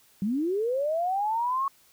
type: linear sweep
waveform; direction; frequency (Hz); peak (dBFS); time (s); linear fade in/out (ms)
sine; up; 185 to 1112; -24; 0.22-1.68; 2
effects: white hiss -60 dBFS RMS until 1.92 s